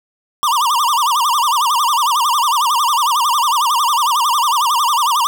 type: tone with vibrato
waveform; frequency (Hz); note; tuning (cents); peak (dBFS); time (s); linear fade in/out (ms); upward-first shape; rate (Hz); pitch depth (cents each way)
square; 1061; C6; +24; -13; 0.43-5.27; 0; sine; 11; 250
effects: 7-bit